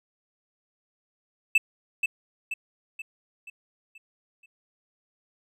triangle tone with echo, 2637 Hz, E7, in tune, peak -14 dBFS, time 1.55-1.58 s, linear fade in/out 5 ms, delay 480 ms, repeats 6, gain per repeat -6 dB, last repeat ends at 4.46 s, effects none

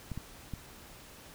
clicks, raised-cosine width 5 ms, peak -25 dBFS, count 3, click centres 0.117 / 0.176 / 0.537 s, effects pink hiss -52 dBFS RMS until 1.34 s

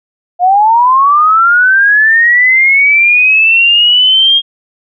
sine linear sweep, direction up, 698.5 to 3254 Hz, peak -4 dBFS, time 0.39-4.42 s, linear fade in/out 50 ms, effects none

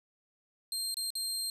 25% pulse tone with dropouts, 4186 Hz, C8, in tune, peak -28 dBFS, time 0.72-1.5 s, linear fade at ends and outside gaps 1 ms, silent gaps 0.943-0.969 / 1.104-1.153 s, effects none

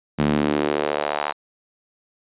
sawtooth tone with high-pass filter sweep, 74 Hz, D2, 14 cents sharp, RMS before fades -22 dBFS, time 0.18-1.33 s, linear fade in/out 20 ms, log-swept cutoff 180 to 890 Hz, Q 2, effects resampled to 8000 Hz

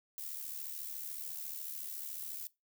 violet noise with amplitude modulation, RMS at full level -40 dBFS, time 0.18-2.47 s, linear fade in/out 0 ms, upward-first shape sine, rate 74 Hz, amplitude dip 60%, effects noise-tail reverb RT60 0.2 s tail -20 dB re dry

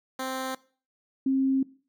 10% pulse / sine tone pair in turn, 261.6 / 267.1 Hz, C4 / C4, 0 / +36 cents, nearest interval unison, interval 36 cents, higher second, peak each -22 / -21 dBFS, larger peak second, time 0.19-0.55 / 1.26-1.63 s, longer second, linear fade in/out 5 ms, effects noise-tail reverb RT60 0.4 s tail -20 dB re dry

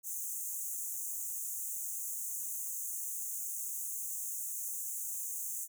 pink high-pass noise, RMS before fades -39 dBFS, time 0.03-5.68 s, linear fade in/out 50 ms, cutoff 6300 Hz, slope 96 dB/octave, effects none

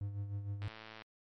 triangle tone with tremolo, 100.9 Hz, G#2, 49 cents flat, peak -33 dBFS, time 0.01-0.68 s, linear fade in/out 0 ms, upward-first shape sine, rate 6.5 Hz, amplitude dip 55%
click train, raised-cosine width 0.3 ms, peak -33 dBFS, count 45, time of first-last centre 0.62-1.02 s, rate 110 Hz
effects MP3 48 kbps

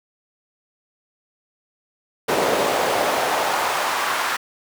brown noise with high-pass filter sweep, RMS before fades -21 dBFS, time 2.28-4.37 s, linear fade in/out 10 ms, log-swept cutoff 470 to 1200 Hz, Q 1.6, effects none

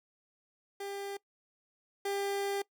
30% pulse tone pair in turn, 398.8 / 398.8 Hz, G4 / G4, +30 / +30 cents, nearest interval unison, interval 0 cents, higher neither, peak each -35 / -29 dBFS, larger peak second, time 0.8-1.17 / 2.05-2.62 s, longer second, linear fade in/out 5 ms, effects noise-tail reverb RT60 0.1 s tail -21 dB re dry

